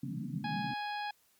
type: band-pass noise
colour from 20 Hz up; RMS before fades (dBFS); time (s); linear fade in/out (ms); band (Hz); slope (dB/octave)
pink; -38; 0.03-0.74; 5; 130 to 280; 96
type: harmonic tone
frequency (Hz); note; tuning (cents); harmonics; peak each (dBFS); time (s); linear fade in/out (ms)
830.6; G#5; 0; 1 / 2 / 3 / 4 / 5 / 6; -36 / -42 / -46 / -48 / -50 / -52; 0.44-1.11; 5
effects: white hiss -69 dBFS RMS until 1.39 s + MP3 96 kbps